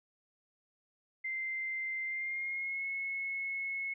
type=tone with pitch glide; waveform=sine; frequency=2084 to 2185 Hz; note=C7 to C#7; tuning=-7 to -26 cents; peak=-34 dBFS; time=1.24-3.94 s; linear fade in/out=10 ms; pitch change=+81 cents; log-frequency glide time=2.04-2.86 s; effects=none